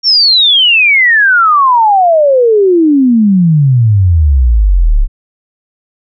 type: exponential sweep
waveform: sine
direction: down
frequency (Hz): 5588 to 32.39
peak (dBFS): -4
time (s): 0.03-5.08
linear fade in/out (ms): 50
effects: none